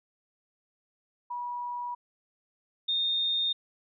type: tone pair in turn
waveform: sine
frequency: 970 / 3662 Hz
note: B5 / A#7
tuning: -31 / -32 cents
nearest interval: octave + major seventh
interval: 2299 cents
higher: second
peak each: -32 / -25 dBFS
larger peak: second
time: 1.3-1.95 / 2.88-3.53 s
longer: neither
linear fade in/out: 10 ms
effects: none